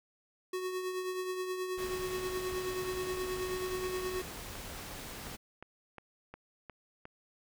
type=tone with tremolo; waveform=square; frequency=369.2 Hz; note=F#4; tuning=4 cents flat; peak=-33 dBFS; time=0.53-4.22 s; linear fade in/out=5 ms; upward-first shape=triangle; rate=9.4 Hz; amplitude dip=50%
type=noise; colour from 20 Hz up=pink; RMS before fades=-44 dBFS; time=1.77-5.37 s; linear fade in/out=20 ms
type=click train; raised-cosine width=0.5 ms; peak=-31 dBFS; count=10; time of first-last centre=3.84-7.054 s; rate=2.8 Hz
effects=none